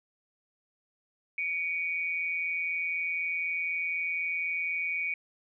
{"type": "tone pair together", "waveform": "sine", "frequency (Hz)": [2264, 2432], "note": ["C#7", "D#7"], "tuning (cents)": [36, -40], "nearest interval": "minor second", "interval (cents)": 124, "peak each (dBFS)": [-30, -34], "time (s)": [1.38, 5.14], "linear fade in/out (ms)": 2, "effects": []}